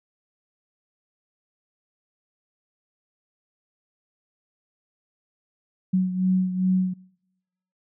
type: beating tone pair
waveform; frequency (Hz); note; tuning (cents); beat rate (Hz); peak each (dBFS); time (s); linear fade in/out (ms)
sine; 185 / 187.5; F#3 / F#3; 0 / +23; 2.5; -20 / -26; 5.93-6.94; 10
effects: noise-tail reverb RT60 0.9 s tail -25 dB re dry